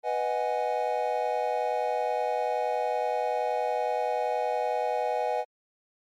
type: chord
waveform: triangle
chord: G# minor seventh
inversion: first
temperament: equal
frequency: 493.9 / 622.3 / 740 / 830.6 Hz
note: B4 / D#5 / F#5 / G#5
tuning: 0 / 0 / 0 / 0 cents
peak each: -29 dBFS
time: 0.03-5.45 s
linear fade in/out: 50 ms
effects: MP3 64 kbps